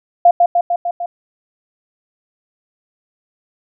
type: tone with echo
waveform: sine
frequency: 698.5 Hz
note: F5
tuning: in tune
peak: -4 dBFS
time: 0.25-0.31 s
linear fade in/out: 5 ms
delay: 150 ms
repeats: 5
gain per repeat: -3 dB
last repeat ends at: 1.06 s
effects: none